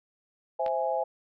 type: chord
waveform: sine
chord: C augmented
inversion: none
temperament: equal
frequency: 523.3 / 659.3 / 830.6 Hz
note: C5 / E5 / G#5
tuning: 0 / 0 / 0 cents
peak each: -30 dBFS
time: 0.59-1.04 s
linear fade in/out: 10 ms
type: clicks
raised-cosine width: 0.3 ms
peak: -23 / -33 dBFS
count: 2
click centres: 0.663 / 0.68 s
effects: none